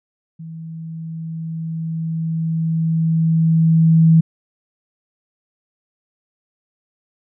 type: tone with level ramp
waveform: sine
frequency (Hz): 162.4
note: E3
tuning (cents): -26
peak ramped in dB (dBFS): -30 to -7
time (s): 0.39-4.21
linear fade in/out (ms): 10
effects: none